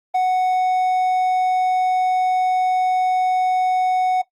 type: tone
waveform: triangle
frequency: 740 Hz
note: F#5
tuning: in tune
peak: -13 dBFS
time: 0.14-4.22 s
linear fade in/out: 10 ms
effects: noise-tail reverb RT60 0.1 s tail -17 dB re dry + Opus 32 kbps